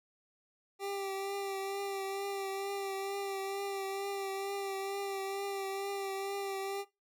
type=tone with vibrato; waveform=25% pulse; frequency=393.3 Hz; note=G4; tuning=6 cents sharp; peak=-32 dBFS; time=0.79-6.85 s; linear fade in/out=50 ms; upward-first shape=triangle; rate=2.2 Hz; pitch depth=29 cents each way; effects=noise-tail reverb RT60 0.2 s tail -17 dB re dry